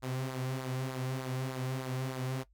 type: tone with flanger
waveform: sawtooth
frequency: 130 Hz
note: C3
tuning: 11 cents flat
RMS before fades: -36 dBFS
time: 0.02-2.44 s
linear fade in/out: 20 ms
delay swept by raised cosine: 0.33 to 4.63 ms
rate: 3.3 Hz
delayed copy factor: -0.55
effects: noise-tail reverb RT60 0.1 s tail -18 dB re dry + added 50 Hz sine -62 dBFS peak until 2.53 s